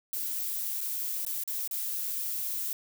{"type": "noise with dropouts", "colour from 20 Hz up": "violet", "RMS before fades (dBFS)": -33, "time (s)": [0.13, 2.73], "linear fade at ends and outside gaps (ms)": 1, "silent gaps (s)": [[0.808, 0.812], [1.251, 1.265], [1.437, 1.476], [1.676, 1.711]], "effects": []}